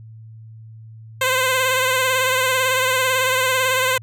10% pulse tone with vibrato, 517 Hz, C5, 21 cents flat, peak -8 dBFS, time 1.21-3.98 s, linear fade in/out 5 ms, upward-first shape sine, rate 18 Hz, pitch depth 39 cents each way, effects added 111 Hz sine -37 dBFS peak until 4.02 s

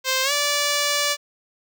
5% pulse tone with pitch glide, 523 to 580.3 Hz, C5 to D5, -1 to -21 cents, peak -8 dBFS, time 0.04-1.17 s, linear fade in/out 50 ms, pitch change +180 cents, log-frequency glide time 0.23-0.32 s, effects none

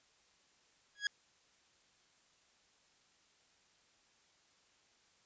sawtooth tone with exponential growth, 1659 Hz, G#6, 2 cents flat, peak -25 dBFS, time 0.95-1.07 s, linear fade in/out 2 ms, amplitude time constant 24 ms, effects white hiss -70 dBFS RMS until 5.25 s + resampled to 16000 Hz

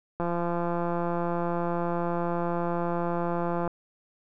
click train, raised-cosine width 1 ms, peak -16 dBFS, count 599, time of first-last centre 0.2-3.677 s, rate 172 Hz, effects none

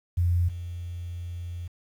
sine tone pair in turn, 87.31 / 87.01 Hz, F2 / F2, 0 / -6 cents, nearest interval unison, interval 6 cents, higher first, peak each -20 / -32 dBFS, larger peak first, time 0.17-0.49 / 0.49-1.68 s, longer second, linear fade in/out 10 ms, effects 9-bit

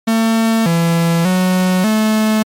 45% pulse tone with pitch steps, 224.9 / 167.7 / 184.2 / 216.9 Hz, A3 / E3 / F#3 / A3, +38 / +30 / -7 / -25 cents, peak -11 dBFS, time 0.07-2.43 s, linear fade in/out 10 ms, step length 590 ms, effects MP3 64 kbps

